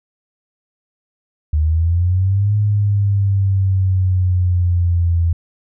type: exponential two-way sweep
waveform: sine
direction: up then down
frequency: 75 to 104.9 to 83.8 Hz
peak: -12 dBFS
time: 1.53-5.33 s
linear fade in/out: 5 ms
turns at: 2.55 s
effects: none